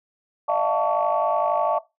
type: tone cluster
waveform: sine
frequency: 600 / 653 / 704 / 885 / 1128 Hz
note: D5 / E5 / F5 / A5 / C#6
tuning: +37 / -17 / +14 / +10 / +30 cents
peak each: -25 dBFS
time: 0.48-1.79 s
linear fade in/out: 10 ms
effects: noise-tail reverb RT60 0.2 s tail -17 dB re dry + tanh soft clip ceiling -10 dBFS